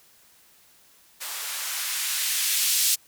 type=noise with band-pass filter sweep; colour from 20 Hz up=violet; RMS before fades=-26 dBFS; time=1.2-2.96 s; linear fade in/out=20 ms; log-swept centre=750 to 3900 Hz; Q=0.84; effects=white hiss -57 dBFS RMS until 3.07 s